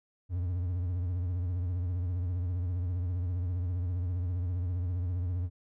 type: tone with vibrato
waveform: triangle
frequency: 89.1 Hz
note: F2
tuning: 35 cents sharp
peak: -27 dBFS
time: 0.29-5.5 s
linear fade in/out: 50 ms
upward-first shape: sine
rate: 15 Hz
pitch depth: 79 cents each way
effects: none